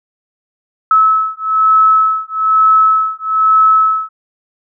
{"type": "beating tone pair", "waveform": "sine", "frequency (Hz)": [1297, 1298.1], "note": ["E6", "E6"], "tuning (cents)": [-28, -27], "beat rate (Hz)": 1.1, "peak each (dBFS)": -11, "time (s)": [0.91, 4.09], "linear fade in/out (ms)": 2, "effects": []}